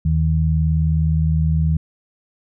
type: tone pair together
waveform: sine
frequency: 78.8 / 158.15 Hz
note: D#2 / D#3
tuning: +23 / +29 cents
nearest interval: octave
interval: 1206 cents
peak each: -17 dBFS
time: 0.05-1.77 s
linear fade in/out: 5 ms
effects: none